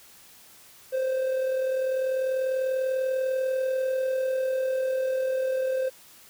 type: tone with amplitude modulation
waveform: triangle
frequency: 522 Hz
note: C5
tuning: 4 cents flat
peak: -20 dBFS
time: 0.92-5.9 s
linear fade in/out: 20 ms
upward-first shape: sine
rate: 40.2 Hz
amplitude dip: 40%
effects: white hiss -52 dBFS RMS until 6.29 s